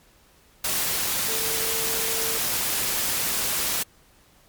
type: tone in noise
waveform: sine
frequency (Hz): 450.1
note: A4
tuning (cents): +39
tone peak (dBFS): -34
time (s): 1.28-2.38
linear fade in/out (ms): 5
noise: white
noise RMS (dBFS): -25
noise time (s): 0.64-3.83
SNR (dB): -12
effects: pink hiss -57 dBFS RMS until 4.48 s + MP3 96 kbps